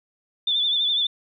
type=tone with vibrato; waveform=sine; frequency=3520 Hz; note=A7; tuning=in tune; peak=-19 dBFS; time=0.47-1.07 s; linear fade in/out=5 ms; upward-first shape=sine; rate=12 Hz; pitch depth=51 cents each way; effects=none